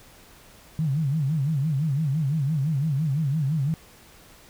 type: tone with vibrato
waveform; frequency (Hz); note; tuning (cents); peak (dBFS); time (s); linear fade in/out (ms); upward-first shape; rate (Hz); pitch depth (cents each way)
sine; 146.83; D3; 0; -21; 0.79-3.74; 0; sine; 5.9; 180
effects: pink hiss -51 dBFS RMS until 4.49 s